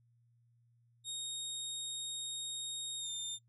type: tone with pitch glide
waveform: 25% pulse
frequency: 3729 to 3617 Hz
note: A#7 to A7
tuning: 0 to +47 cents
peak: -34 dBFS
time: 1.04-3.39 s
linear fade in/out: 50 ms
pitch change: -53 cents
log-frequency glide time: 2.99-3.1 s
effects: noise-tail reverb RT60 0.1 s tail -26 dB re dry + added 118 Hz sine -67 dBFS peak until 3.48 s